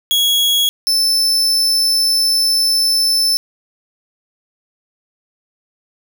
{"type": "tone pair in turn", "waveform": "40% pulse", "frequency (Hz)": [3329, 5284], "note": ["G#7", "E8"], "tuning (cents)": [3, 3], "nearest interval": "minor sixth", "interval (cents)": 800, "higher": "second", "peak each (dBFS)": -11, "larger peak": "neither", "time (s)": [[0.11, 0.69], [0.87, 3.37]], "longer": "second", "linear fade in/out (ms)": 0, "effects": ["8-bit"]}